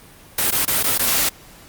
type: noise with dropouts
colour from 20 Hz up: white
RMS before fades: -18 dBFS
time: 0.38-1.29 s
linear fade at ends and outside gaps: 5 ms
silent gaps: 0.508-0.522 / 0.652-0.677 / 0.83-0.839 / 0.979-0.992 s
effects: pink hiss -45 dBFS RMS until 1.68 s + Opus 32 kbps